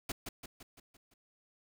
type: noise with echo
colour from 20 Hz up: pink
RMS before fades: -37 dBFS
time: 0.09-0.12 s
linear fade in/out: 5 ms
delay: 170 ms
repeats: 6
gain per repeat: -5 dB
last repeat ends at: 1.14 s
effects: none